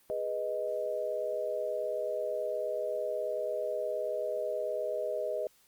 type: chord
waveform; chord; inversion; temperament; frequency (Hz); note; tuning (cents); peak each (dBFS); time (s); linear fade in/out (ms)
sine; G# minor; none; equal; 415.3 / 493.9 / 622.3; G#4 / B4 / D#5; 0 / 0 / 0; -38 / -36 / -33; 0.1-5.47; 0
effects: white hiss -65 dBFS RMS until 5.67 s + Opus 32 kbps